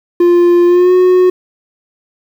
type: tone with pitch glide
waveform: triangle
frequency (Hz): 349.2 to 365.5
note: F4 to F#4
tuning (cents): 0 to -21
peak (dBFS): -3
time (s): 0.2-1.3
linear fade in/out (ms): 5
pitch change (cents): +79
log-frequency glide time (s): 0.66-0.93
effects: 7-bit